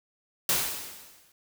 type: noise with exponential decay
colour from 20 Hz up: white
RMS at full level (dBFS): -23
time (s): 0.49-1.32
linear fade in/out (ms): 2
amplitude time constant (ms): 180
effects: none